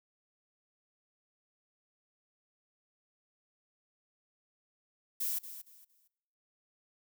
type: noise with echo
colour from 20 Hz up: violet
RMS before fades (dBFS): -34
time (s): 5.2-5.39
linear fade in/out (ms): 10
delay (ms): 230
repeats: 3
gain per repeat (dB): -12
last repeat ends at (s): 6.08
effects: noise-tail reverb RT60 1.0 s tail -24 dB re dry

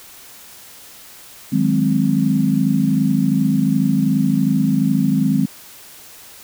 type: chord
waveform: sine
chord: Ab dominant seventh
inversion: second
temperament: equal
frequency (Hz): 155.56 / 185 / 207.7 / 261.6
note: Eb3 / Gb3 / Ab3 / C4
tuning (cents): 0 / 0 / 0 / 0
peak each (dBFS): -20 / -21 / -18 / -18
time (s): 1.52-5.46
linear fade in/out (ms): 10
effects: white hiss -41 dBFS RMS until 6.43 s

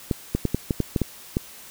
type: clicks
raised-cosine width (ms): 3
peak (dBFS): -8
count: 9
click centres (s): 0.112 / 0.35 / 0.453 / 0.546 / 0.708 / 0.803 / 0.962 / 1.017 / 1.369
effects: white hiss -44 dBFS RMS until 1.7 s

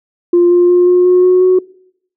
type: tone with pitch steps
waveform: sine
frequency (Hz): 349.2 / 352.4 / 355.7 / 359 / 362.4 / 365.7 / 369.1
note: F4 / F4 / F4 / F4 / F#4 / F#4 / F#4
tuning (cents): 0 / +16 / +32 / +48 / -36 / -20 / -4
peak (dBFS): -4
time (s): 0.33-1.59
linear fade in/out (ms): 5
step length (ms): 180
effects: noise-tail reverb RT60 0.7 s tail -23 dB re dry + tanh soft clip ceiling -2 dBFS

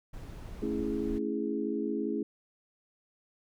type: noise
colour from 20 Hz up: brown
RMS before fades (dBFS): -42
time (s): 0.13-1.19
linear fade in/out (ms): 10
type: chord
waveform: sine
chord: A major seventh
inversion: none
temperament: equal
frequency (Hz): 220 / 277.2 / 329.6 / 415.3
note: A3 / C#4 / E4 / G#4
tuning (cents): 0 / 0 / 0 / 0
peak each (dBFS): -35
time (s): 0.62-2.23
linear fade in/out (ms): 5
effects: none

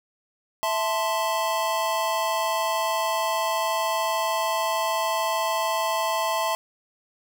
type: chord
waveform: square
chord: A minor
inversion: second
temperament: equal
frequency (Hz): 659.3 / 880 / 1046.5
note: E5 / A5 / C6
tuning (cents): 0 / 0 / 0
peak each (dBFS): -28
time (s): 0.63-6.55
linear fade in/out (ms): 0
effects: none

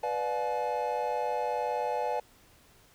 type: chord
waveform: triangle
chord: B diminished seventh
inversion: none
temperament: just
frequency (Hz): 493.9 / 592.7 / 711.2 / 853.4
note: B4 / D5 / F5 / Ab5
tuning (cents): 0 / +16 / +31 / +47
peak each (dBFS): -32 / -33 / -34 / -30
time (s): 0.03-2.2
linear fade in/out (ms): 5
effects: pink hiss -60 dBFS RMS until 2.94 s

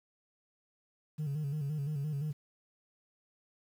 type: tone with vibrato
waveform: sine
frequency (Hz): 146.4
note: D3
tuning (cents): -5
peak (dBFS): -30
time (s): 1.18-2.33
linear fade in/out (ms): 20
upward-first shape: square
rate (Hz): 5.8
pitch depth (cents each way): 77
effects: tanh soft clip ceiling -31 dBFS + 10-bit

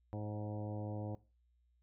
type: harmonic tone with a mistuned harmonic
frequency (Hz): 105.4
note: G#2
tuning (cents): +26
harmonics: 1 / 2 / 3 / 4 / 5 / 6 / 7 / 8 / 9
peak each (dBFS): -41 / -47 / -47 / -53 / -49 / -54 / -52 / -59 / -59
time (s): 0.13-1.15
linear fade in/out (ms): 0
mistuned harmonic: 6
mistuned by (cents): -30
effects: noise-tail reverb RT60 0.3 s tail -19 dB re dry + added 60 Hz sine -70 dBFS peak until 1.82 s

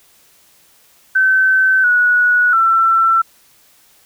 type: tone with pitch steps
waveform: sine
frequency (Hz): 1534 / 1464 / 1342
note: G6 / F#6 / E6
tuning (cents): -38 / -19 / +31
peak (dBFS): -9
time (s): 1.15-3.22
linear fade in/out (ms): 10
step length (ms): 690
effects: white hiss -51 dBFS RMS until 4.05 s

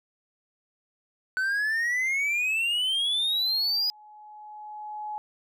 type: exponential sweep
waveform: triangle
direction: up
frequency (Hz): 1501 to 4978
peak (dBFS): -22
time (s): 1.37-3.9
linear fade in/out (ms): 0
type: tone with exponential growth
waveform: sine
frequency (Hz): 846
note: G#5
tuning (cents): +32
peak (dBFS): -30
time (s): 2.55-5.18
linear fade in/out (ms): 0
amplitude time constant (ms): 570
effects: none

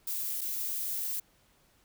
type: noise with dropouts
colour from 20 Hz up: violet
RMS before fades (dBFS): -34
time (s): 0.07-1.2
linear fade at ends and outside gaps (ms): 5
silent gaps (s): 0.41-0.414
effects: pink hiss -66 dBFS RMS until 1.84 s

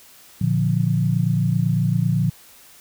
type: chord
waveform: sine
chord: Bb major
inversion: none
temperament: equal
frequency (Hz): 116.54 / 146.83 / 174.61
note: Bb2 / D3 / F3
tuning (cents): 0 / 0 / 0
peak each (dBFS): -21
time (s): 0.41-2.3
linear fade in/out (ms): 5
effects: white hiss -48 dBFS RMS until 2.8 s

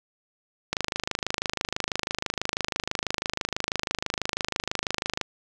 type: click train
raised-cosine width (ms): 0.2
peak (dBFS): -8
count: 118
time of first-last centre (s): 0.73-5.213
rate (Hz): 26.1
effects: none

